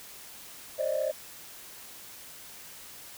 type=tone cluster; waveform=sine; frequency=533 / 596 / 630 Hz; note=C5 / D5 / D#5; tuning=+32 / +25 / +21 cents; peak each=-30 dBFS; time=0.78-1.12 s; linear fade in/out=20 ms; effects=tanh soft clip ceiling -20 dBFS + white hiss -47 dBFS RMS until 3.17 s